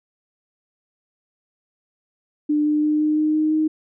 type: tone with pitch steps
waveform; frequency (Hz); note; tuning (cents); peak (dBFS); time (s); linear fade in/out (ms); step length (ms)
sine; 298.6 / 300.7 / 302.8 / 304.9 / 307 / 309.1 / 311.3; D4 / D4 / D#4 / D#4 / D#4 / D#4 / D#4; +29 / +41 / -47 / -35 / -23 / -11 / +1; -16; 2.49-3.68; 10; 170
effects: none